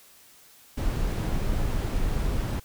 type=noise; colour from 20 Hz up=brown; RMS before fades=-26 dBFS; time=0.77-2.6 s; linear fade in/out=10 ms; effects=white hiss -54 dBFS RMS until 2.64 s